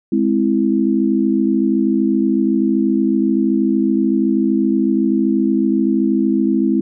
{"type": "chord", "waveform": "sine", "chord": "Ab augmented", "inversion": "none", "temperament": "equal with one note detuned", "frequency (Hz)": [208.4, 261.6, 329.6], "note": ["Ab3", "C4", "E4"], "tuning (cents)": [6, 0, 0], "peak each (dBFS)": -17, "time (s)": [0.12, 6.81], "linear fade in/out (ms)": 5, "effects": []}